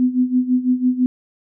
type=tone with tremolo; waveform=sine; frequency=251.9 Hz; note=B3; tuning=34 cents sharp; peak=-11 dBFS; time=0-1.06 s; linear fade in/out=0 ms; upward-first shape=sine; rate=6 Hz; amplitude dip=80%; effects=none